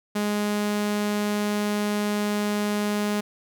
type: tone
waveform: sawtooth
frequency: 207.7 Hz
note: G#3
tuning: in tune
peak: -19 dBFS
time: 0.15-3.21 s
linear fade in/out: 10 ms
effects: none